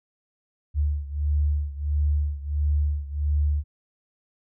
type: beating tone pair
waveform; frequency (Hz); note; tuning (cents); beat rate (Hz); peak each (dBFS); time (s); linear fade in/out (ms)
sine; 73.1 / 74.6; D2 / D2; -7 / +28; 1.5; -23 / -26; 0.74-3.64; 50
effects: none